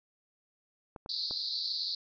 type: clicks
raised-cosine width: 1 ms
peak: -29 dBFS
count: 3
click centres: 0.962 / 1.061 / 1.31 s
type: band-pass noise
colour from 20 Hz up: pink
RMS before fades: -35 dBFS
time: 1.09-1.95 s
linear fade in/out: 5 ms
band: 4000 to 4800 Hz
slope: 96 dB/octave
effects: none